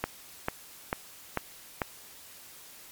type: click train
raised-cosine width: 0.5 ms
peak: -12 dBFS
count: 5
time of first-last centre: 0.04-1.818 s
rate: 2.25 Hz
effects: white hiss -50 dBFS RMS until 2.91 s + MP3 96 kbps